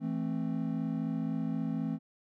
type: chord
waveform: triangle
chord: A minor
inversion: second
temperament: just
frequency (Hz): 165 / 220 / 264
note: E3 / A3 / C4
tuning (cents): +2 / 0 / +16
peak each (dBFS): -33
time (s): 0-1.99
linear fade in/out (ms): 50
effects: none